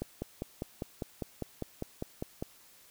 click train, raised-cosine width 2 ms, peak -21 dBFS, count 13, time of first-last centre 0.02-2.425 s, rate 4.99 Hz, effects white hiss -59 dBFS RMS until 2.9 s

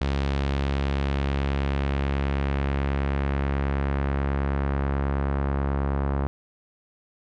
sawtooth tone with low-pass filter sweep, 69.3 Hz, C#2, in tune, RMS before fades -25 dBFS, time 0.01-6.27 s, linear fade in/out 0 ms, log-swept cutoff 4000 to 1200 Hz, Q 1.2, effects none

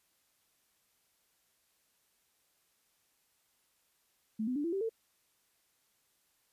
sine tone with pitch steps, 218.5 / 252.4 / 291.7 / 337 / 389.3 / 449.8 Hz, A3 / B3 / D4 / E4 / G4 / A4, -12 / +38 / -12 / +38 / -12 / +38 cents, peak -31 dBFS, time 4.39-4.894 s, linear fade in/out 10 ms, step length 84 ms, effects white hiss -74 dBFS RMS until 6.52 s + resampled to 32000 Hz

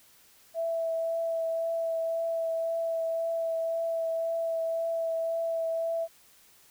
sine tone with vibrato, 659.3 Hz, E5, in tune, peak -27 dBFS, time 0.54-6.08 s, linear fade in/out 50 ms, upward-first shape triangle, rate 1.9 Hz, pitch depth 13 cents each way, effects white hiss -59 dBFS RMS until 6.7 s

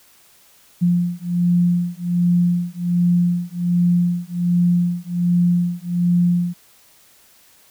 sine beating tone pair, 174.61 / 175.91 Hz, F3 / F3, 0 / +13 cents, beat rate 1.3 Hz, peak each -18 dBFS, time 0.81-6.54 s, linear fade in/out 20 ms, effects white hiss -52 dBFS RMS until 7.7 s

